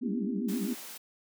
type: tone with vibrato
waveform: sine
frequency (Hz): 220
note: A3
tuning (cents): 0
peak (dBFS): -30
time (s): 0.01-0.74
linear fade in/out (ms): 20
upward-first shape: sine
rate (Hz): 7.6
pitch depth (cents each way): 250
type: chord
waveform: sine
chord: A# diminished seventh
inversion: none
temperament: equal with one note detuned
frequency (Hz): 233.1 / 277.2 / 329.6 / 399.5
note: A#3 / C#4 / E4 / G4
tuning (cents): 0 / 0 / 0 / +33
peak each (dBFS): -40 / -38 / -40 / -41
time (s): 0.02-0.75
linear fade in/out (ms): 20
type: high-pass noise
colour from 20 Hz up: white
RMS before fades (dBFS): -44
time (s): 0.48-0.98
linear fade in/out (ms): 10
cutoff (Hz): 160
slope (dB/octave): 96
effects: none